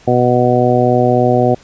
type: harmonic tone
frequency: 123.47 Hz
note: B2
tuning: in tune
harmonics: 1 / 2 / 3 / 4 / 5 / 6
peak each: -16 / -16 / -16 / -16 / -16 / -16 dBFS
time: 0.07-1.55 s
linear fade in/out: 10 ms
effects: pink hiss -44 dBFS RMS until 1.63 s + resampled to 16000 Hz